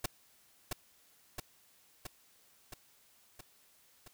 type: noise with echo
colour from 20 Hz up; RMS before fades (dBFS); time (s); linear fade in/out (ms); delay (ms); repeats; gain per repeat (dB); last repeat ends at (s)
pink; -33; 0.04-0.06; 5; 670; 6; -3; 4.08
effects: white hiss -66 dBFS RMS until 4.13 s